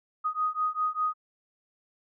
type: beating tone pair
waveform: sine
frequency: 1244.5 / 1249.5 Hz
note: D#6 / D#6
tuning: 0 / +7 cents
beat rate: 5 Hz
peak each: -29 dBFS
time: 0.24-1.14 s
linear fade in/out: 20 ms
effects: none